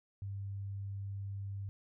sine tone, 99 Hz, G2, 18 cents sharp, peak -38 dBFS, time 0.22-1.69 s, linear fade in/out 0 ms, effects none

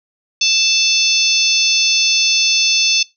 harmonic tone, 880 Hz, A5, in tune, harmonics 3 / 4 / 5 / 6 / 7, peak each -18 / -18 / -18 / -18 / -18 dBFS, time 0.41-3.03 s, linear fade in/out 5 ms, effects noise-tail reverb RT60 0.2 s tail -21 dB re dry

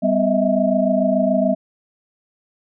sine tone cluster, 197.1 / 252 / 630 / 657 Hz, G3 / B3 / D#5 / E5, +10 / +35 / +21 / -6 cents, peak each -20 dBFS, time 0.02-1.55 s, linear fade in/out 20 ms, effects none

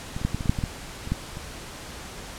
clicks, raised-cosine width 5 ms, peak -18 / -23 / -10 / -13 / -18 / -17 / -6 / -15 / -13 / -23 / -11 / -24 dBFS, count 12, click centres 0.165 / 0.215 / 0.25 / 0.346 / 0.408 / 0.458 / 0.495 / 0.588 / 0.638 / 1.074 / 1.12 / 1.371 s, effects pink hiss -39 dBFS RMS until 2.38 s + low-pass 10000 Hz 12 dB/octave

